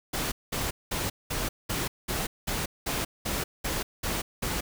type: noise bursts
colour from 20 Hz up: pink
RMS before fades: -30 dBFS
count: 12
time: 0.13-4.61 s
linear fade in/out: 10 ms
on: 190 ms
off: 200 ms
effects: none